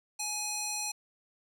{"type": "tone with band-pass filter", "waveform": "square", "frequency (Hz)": 838, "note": "G#5", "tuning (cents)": 15, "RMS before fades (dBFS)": -35, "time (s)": [0.19, 0.92], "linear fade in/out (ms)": 10, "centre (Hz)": 7100, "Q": 1.4, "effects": []}